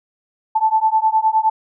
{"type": "beating tone pair", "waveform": "sine", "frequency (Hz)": [873, 882.7], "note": ["A5", "A5"], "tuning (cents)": [-14, 5], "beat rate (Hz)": 9.7, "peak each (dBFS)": -16, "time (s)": [0.55, 1.5], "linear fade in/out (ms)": 10, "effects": []}